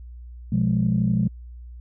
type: chord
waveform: sine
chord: F diminished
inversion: second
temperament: equal with one note detuned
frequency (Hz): 123.47 / 175.42 / 207.7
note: Cb3 / F3 / Ab3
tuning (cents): 0 / +8 / 0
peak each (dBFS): -22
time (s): 0.52-1.28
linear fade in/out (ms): 5
effects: tanh soft clip ceiling -10 dBFS + added 60 Hz sine -37 dBFS peak until 1.8 s